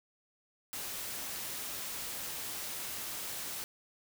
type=noise; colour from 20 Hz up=white; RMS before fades=-40 dBFS; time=0.73-3.64 s; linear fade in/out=0 ms; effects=none